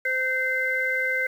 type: harmonic tone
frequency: 517 Hz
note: C5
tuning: 21 cents flat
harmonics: 1 / 3 / 4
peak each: -31 / -26 / -25 dBFS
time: 0.05-1.27 s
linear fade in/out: 5 ms
effects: 8-bit